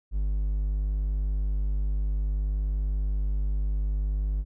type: tone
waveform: triangle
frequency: 50.3 Hz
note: G1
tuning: 45 cents sharp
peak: -22 dBFS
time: 0.11-4.45 s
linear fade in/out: 50 ms
effects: none